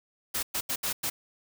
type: noise bursts at uneven times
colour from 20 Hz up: white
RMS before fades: -30 dBFS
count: 5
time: 0.34-0.43 / 0.54-0.61 / 0.69-0.76 / 0.83-0.93 / 1.03-1.1 s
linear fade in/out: 10 ms
effects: none